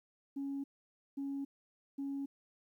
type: tone bursts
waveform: sine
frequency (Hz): 277.2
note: C#4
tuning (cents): 0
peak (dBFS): -35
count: 3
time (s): 0.36-2.26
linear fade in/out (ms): 10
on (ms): 280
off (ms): 530
effects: tanh soft clip ceiling -33 dBFS + 12-bit